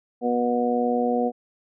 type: harmonic tone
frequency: 121.4 Hz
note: B2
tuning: 29 cents flat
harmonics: 2 / 3 / 4 / 5 / 6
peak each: -24 / -33 / -24 / -33 / -26 dBFS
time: 0.21-1.32 s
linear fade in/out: 50 ms
effects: none